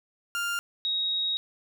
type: tone pair in turn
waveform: 30% pulse / sine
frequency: 1400 / 3782 Hz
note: F6 / A#7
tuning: +4 / +24 cents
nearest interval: octave + perfect fourth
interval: 1720 cents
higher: second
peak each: -25 dBFS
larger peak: neither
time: 0.35-0.59 / 0.85-1.37 s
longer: second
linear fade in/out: 0 ms
effects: none